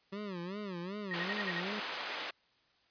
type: tone with vibrato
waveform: 25% pulse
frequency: 190 Hz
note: F#3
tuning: 46 cents sharp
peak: -35 dBFS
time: 0.12-1.8 s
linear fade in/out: 10 ms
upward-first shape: sine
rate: 2.6 Hz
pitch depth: 180 cents each way
type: tone bursts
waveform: sine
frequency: 1872 Hz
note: A#6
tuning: 7 cents sharp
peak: -35 dBFS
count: 6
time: 1.11-1.598 s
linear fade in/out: 2 ms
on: 38 ms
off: 52 ms
type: band-pass noise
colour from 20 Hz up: white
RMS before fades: -40 dBFS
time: 1.13-2.31 s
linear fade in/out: 10 ms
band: 410 to 3100 Hz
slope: 12 dB/octave
effects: white hiss -70 dBFS RMS until 2.9 s + resampled to 11025 Hz

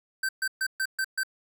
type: tone bursts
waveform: square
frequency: 1552 Hz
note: G6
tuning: 18 cents flat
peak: -26 dBFS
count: 6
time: 0.23-1.234 s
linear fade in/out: 5 ms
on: 59 ms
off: 130 ms
effects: none

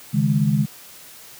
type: chord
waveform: sine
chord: C# suspended second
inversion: none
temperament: equal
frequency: 138.59 / 155.56 / 207.7 Hz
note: C#3 / D#3 / G#3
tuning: 0 / 0 / 0 cents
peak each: -20 dBFS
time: 0.13-0.66 s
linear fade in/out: 20 ms
effects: white hiss -43 dBFS RMS until 1.39 s + high-pass 60 Hz 12 dB/octave

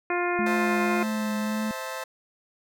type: harmonic tone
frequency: 352.2 Hz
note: F4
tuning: 15 cents sharp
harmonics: 1 / 2 / 3 / 4 / 5 / 6 / 7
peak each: -27 / -30 / -32 / -33 / -34 / -35 / -35 dBFS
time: 0.1-1.03 s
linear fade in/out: 2 ms
type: tone with vibrato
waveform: sine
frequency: 214 Hz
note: A3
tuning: 48 cents flat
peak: -26 dBFS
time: 0.39-1.71 s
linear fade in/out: 0 ms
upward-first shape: triangle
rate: 1.8 Hz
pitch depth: 29 cents each way
type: chord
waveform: 20% pulse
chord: A minor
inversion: first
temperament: equal with one note detuned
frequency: 523.3 / 650.6 / 880 Hz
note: C5 / E5 / A5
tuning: 0 / -23 / 0 cents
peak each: -30 / -32 / -33 dBFS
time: 0.46-2.04 s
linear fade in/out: 5 ms
effects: none

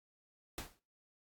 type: noise with exponential decay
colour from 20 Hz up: pink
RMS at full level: -39 dBFS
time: 0.58-0.79 s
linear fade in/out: 1 ms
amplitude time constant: 44 ms
effects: noise-tail reverb RT60 0.3 s tail -19 dB re dry + AAC 64 kbps

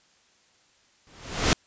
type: noise with exponential growth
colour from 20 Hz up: pink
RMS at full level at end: -17 dBFS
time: 1.07-1.53 s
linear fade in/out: 0 ms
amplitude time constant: 98 ms
effects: white hiss -62 dBFS RMS until 1.66 s + resampled to 16000 Hz

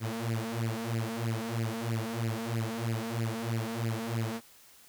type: tone with flanger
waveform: sawtooth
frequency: 114 Hz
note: A#2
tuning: 38 cents flat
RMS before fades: -33 dBFS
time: 0-4.41 s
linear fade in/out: 50 ms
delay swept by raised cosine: 0.41 to 4.61 ms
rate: 3.1 Hz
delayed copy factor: +0.9
effects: white hiss -57 dBFS RMS until 4.88 s

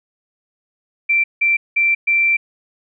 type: tone bursts at uneven times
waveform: sine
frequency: 2349 Hz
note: D7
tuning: in tune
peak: -12 dBFS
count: 4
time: 1.09-1.24 / 1.41-1.57 / 1.76-1.95 / 2.07-2.37 s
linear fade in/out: 10 ms
effects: none

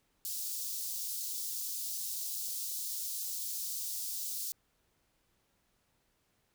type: high-pass noise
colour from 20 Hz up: white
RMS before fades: -38 dBFS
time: 0.25-4.52 s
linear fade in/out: 0 ms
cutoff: 4400 Hz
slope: 24 dB/octave
effects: pink hiss -75 dBFS RMS until 6.54 s

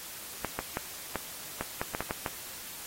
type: clicks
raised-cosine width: 0.5 ms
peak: -16 dBFS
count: 10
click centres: 0.447 / 0.59 / 0.771 / 1.157 / 1.61 / 1.815 / 1.949 / 2.006 / 2.109 / 2.262 s
effects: white hiss -43 dBFS RMS until 2.86 s + AAC 48 kbps

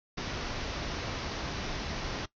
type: low-pass noise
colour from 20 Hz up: pink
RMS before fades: -36 dBFS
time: 0.17-2.26 s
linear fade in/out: 10 ms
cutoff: 6100 Hz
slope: 96 dB/octave
effects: noise-tail reverb RT60 0.1 s tail -18 dB re dry

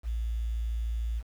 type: tone with quantisation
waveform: sine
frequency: 56.7 Hz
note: A#1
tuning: 47 cents flat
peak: -28 dBFS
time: 0.03-1.23 s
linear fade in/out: 50 ms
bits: 9
effects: none

